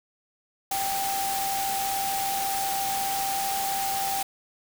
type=tone in noise; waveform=sine; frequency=784 Hz; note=G5; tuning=in tune; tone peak=-27 dBFS; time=0.71-4.23 s; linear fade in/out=5 ms; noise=white; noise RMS=-31 dBFS; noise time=0.71-4.23 s; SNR=+1 dB; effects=none